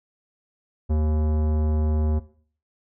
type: tone with tanh clipping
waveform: sine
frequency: 76.9 Hz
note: D#2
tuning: 20 cents flat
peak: -21 dBFS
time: 0.89-2.2 s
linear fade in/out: 20 ms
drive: 17 dB
effects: noise-tail reverb RT60 0.5 s tail -17 dB re dry